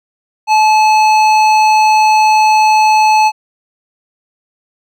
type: tone with hard clipping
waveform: triangle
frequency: 863 Hz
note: A5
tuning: 34 cents flat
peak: -8 dBFS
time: 0.47-3.32 s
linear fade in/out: 50 ms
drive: 16 dB
effects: none